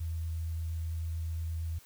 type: tone with vibrato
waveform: sine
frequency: 81.7 Hz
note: E2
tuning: 15 cents flat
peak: -32 dBFS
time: 0-1.79 s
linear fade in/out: 10 ms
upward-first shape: sine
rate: 8.7 Hz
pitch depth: 9 cents each way
effects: white hiss -58 dBFS RMS until 1.85 s